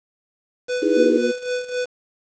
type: tone with tremolo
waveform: square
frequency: 496.8 Hz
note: B4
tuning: 10 cents sharp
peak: -21 dBFS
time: 0.68-1.86 s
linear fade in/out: 20 ms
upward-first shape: sine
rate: 3.8 Hz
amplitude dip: 75%
type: chord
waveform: sine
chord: E major seventh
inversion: third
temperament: just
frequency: 309 / 329.6 / 412 / 494.4 Hz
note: D#4 / E4 / G#4 / B4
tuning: -12 / 0 / -14 / +2 cents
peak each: -21 dBFS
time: 0.82-1.18 s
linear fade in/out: 10 ms
type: harmonic tone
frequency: 120 Hz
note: B2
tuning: 49 cents flat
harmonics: 2 / 3 / 4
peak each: -23 / -23 / -23 dBFS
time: 0.96-1.32 s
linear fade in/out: 20 ms
effects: resampled to 16000 Hz + 7-bit